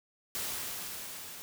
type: noise with level ramp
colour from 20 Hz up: white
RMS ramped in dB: -35 to -46 dBFS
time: 0.35-1.42 s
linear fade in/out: 0 ms
effects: none